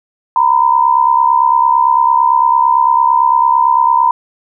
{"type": "tone pair together", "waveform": "sine", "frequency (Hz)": [932.3, 1001.2], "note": ["A#5", "B5"], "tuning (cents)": [0, 23], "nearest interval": "minor second", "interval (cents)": 123, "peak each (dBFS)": -10, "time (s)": [0.36, 4.11], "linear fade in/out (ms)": 2, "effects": []}